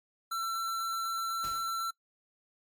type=tone; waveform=square; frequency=1346 Hz; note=E6; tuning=36 cents sharp; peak=-32 dBFS; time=0.31-1.91 s; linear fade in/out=10 ms
type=noise with exponential decay; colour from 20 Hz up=pink; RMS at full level=-44 dBFS; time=1.44-1.89 s; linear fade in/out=0 ms; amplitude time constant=96 ms
effects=noise-tail reverb RT60 0.1 s tail -22 dB re dry + MP3 96 kbps